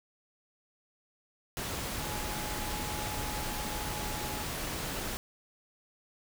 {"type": "tone in noise", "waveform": "sine", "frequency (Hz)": 844, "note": "G#5", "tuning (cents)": 28, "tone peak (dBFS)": -42, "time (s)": [1.99, 4.43], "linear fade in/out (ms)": 0, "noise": "pink", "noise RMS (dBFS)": -36, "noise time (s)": [1.57, 5.17], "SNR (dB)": -9, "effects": []}